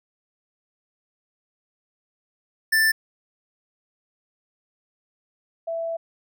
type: tone pair in turn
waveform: square / sine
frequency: 1770 / 663 Hz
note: A6 / E5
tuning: +10 / +10 cents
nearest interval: octave + perfect fourth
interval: 1700 cents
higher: first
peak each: -17 / -25 dBFS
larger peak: first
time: 2.72-2.92 / 5.67-5.97 s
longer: second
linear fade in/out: 10 ms
effects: none